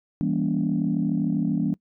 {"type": "chord", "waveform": "sine", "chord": "E diminished seventh", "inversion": "none", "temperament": "just", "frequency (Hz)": [164.81, 197.78, 237.3, 284.8], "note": ["E3", "G3", "Bb3", "Db4"], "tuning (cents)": [0, 16, 31, 47], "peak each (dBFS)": -26, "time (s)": [0.21, 1.74], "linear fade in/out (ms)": 0, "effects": ["noise-tail reverb RT60 0.1 s tail -24 dB re dry", "tanh soft clip ceiling -13 dBFS"]}